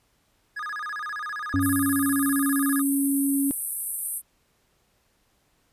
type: tone with vibrato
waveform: triangle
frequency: 1434 Hz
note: F6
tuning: 45 cents sharp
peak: -28 dBFS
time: 0.56-2.82 s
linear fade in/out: 10 ms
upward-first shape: square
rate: 15 Hz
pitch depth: 270 cents each way
type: tone with exponential decay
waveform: triangle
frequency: 96.7 Hz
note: G2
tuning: 23 cents flat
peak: -22 dBFS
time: 1.54-2.69 s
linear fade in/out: 0 ms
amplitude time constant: 250 ms
type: tone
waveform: sine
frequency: 277.2 Hz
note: C#4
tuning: in tune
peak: -21 dBFS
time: 1.54-3.51 s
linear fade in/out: 0 ms
type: band-pass noise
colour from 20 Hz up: white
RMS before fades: -31 dBFS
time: 1.6-4.22 s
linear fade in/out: 50 ms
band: 8600 to 13000 Hz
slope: 96 dB/octave
effects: pink hiss -67 dBFS RMS until 5.72 s + resampled to 32000 Hz